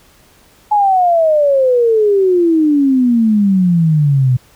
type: exponential sweep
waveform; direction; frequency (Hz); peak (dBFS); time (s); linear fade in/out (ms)
sine; down; 852 to 123.47; -8; 0.71-4.37; 10
effects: pink hiss -48 dBFS RMS until 4.55 s